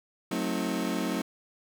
35% pulse chord, F# diminished seventh, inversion none, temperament just, 185 / 222 / 266.4 / 319.7 Hz, F#3 / A3 / C4 / Eb4, 0 / +16 / +31 / +47 cents, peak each -32 dBFS, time 0.31-1.22 s, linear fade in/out 5 ms, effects none

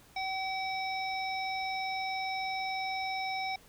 harmonic tone, 763 Hz, G5, 47 cents flat, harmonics 1 / 3 / 5 / 7, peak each -34 / -37 / -44 / -43 dBFS, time 0.16-3.56 s, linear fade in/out 5 ms, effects pink hiss -59 dBFS RMS until 3.68 s

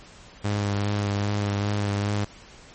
sawtooth tone with vibrato, 102.2 Hz, G#2, 27 cents flat, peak -19 dBFS, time 0.44-2.25 s, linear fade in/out 10 ms, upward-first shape sine, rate 2.5 Hz, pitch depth 20 cents each way, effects pink hiss -48 dBFS RMS until 2.74 s + MP3 32 kbps

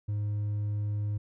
sine tone with hard clipping, 103.83 Hz, G#2, in tune, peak -29 dBFS, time 0.08-1.18 s, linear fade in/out 10 ms, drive 2 dB, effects none

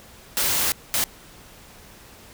white noise bursts at uneven times, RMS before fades -22 dBFS, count 2, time 0.37-0.72 / 0.94-1.04 s, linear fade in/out 0 ms, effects pink hiss -47 dBFS RMS until 2.33 s

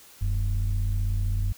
sine tone pair together, 40.72 / 96.6 Hz, E1 / G2, -20 / -25 cents, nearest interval octave + minor third, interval 1495 cents, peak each -23 / -24 dBFS, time 0.21-1.53 s, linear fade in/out 10 ms, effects tanh soft clip ceiling -19 dBFS + white hiss -51 dBFS RMS until 1.57 s

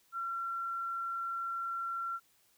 sine tone, 1363 Hz, F6, 43 cents flat, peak -34 dBFS, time 0.12-2.2 s, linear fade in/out 50 ms, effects white hiss -69 dBFS RMS until 2.57 s

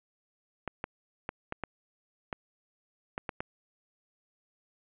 clicks, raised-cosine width 0.5 ms, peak -18 dBFS, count 9, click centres 0.677 / 0.841 / 1.291 / 1.524 / 1.637 / 2.328 / 3.179 / 3.292 / 3.405 s, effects resampled to 8000 Hz + 8-bit

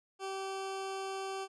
20% pulse tone, 386.3 Hz, G4, 25 cents flat, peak -32 dBFS, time 0.19-1.48 s, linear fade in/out 50 ms, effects resampled to 22050 Hz

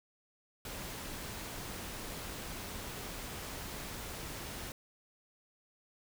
pink noise, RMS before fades -43 dBFS, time 0.65-4.72 s, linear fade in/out 2 ms, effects none

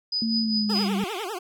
sine tone with tremolo, 4978 Hz, D#8, in tune, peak -22 dBFS, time 0.12-0.88 s, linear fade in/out 5 ms, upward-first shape triangle, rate 5 Hz, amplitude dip 75%
sine tone with pitch glide, 224.6 to 197.8 Hz, A3 to G3, +36 to +16 cents, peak -23 dBFS, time 0.22-1.04 s, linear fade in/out 2 ms, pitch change -220 cents, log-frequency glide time 0.39-0.92 s
20% pulse tone with vibrato, 399.2 Hz, G4, 32 cents sharp, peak -25 dBFS, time 0.69-1.39 s, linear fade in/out 10 ms, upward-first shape triangle, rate 10 Hz, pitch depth 280 cents each way
pink band-pass noise, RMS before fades -39 dBFS, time 0.75-1.25 s, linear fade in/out 10 ms, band 2100 to 3700 Hz, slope 96 dB/octave
effects none

